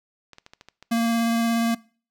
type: clicks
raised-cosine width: 0.2 ms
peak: -26 dBFS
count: 12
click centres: 0.333 / 0.384 / 0.464 / 0.535 / 0.611 / 0.686 / 0.826 / 0.972 / 1.047 / 1.083 / 1.126 / 1.194 s
type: tone with vibrato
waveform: square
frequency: 230.8 Hz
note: A#3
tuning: 17 cents flat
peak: -20 dBFS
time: 0.91-1.75 s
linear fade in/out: 10 ms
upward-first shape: sine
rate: 17 Hz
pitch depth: 10 cents each way
effects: noise-tail reverb RT60 0.4 s tail -22 dB re dry